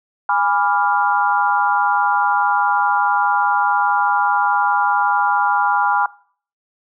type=chord; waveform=sine; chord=G# diminished seventh; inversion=none; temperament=equal with one note detuned; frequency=823 / 987.8 / 1174.7 / 1396.9 Hz; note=G#5 / B5 / D6 / F6; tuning=-16 / 0 / 0 / 0 cents; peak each=-18 / -19 / -23 / -20 dBFS; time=0.29-6.06 s; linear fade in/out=2 ms; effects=noise-tail reverb RT60 0.5 s tail -21 dB re dry